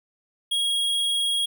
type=tone; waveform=square; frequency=3294 Hz; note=G#7; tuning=15 cents flat; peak=-22 dBFS; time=0.51-1.46 s; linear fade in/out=10 ms; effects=none